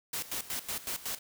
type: noise with tremolo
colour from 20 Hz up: white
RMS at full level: -35 dBFS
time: 0.13-1.19 s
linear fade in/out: 5 ms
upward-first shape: square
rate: 5.4 Hz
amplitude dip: 80%
effects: none